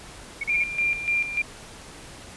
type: tone bursts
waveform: sine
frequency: 2217 Hz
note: C#7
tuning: in tune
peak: -25 dBFS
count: 4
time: 0.41-0.629 s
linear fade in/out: 5 ms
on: 27 ms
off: 37 ms
type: tone with tremolo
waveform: sine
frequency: 2387 Hz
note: D7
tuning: 28 cents sharp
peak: -20 dBFS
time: 0.49-1.42 s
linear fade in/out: 5 ms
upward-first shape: square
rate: 3.4 Hz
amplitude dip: 65%
effects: pink hiss -43 dBFS RMS until 2.36 s + resampled to 24000 Hz